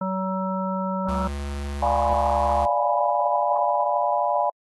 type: harmonic tone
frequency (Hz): 189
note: F#3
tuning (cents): +37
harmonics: 1 / 3 / 5 / 7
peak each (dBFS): -26 / -30 / -30 / -32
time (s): 0.01-1.28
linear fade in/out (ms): 5
type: tone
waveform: square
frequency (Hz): 71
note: C#2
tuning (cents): +42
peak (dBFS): -28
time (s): 1.08-2.66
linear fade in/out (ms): 10
type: chord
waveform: sine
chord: D diminished seventh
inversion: none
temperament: equal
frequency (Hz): 587.3 / 698.5 / 830.6 / 987.8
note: D5 / F5 / Ab5 / Cb6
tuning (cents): 0 / 0 / 0 / 0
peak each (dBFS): -25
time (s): 1.82-4.5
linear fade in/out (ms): 5
effects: AAC 32 kbps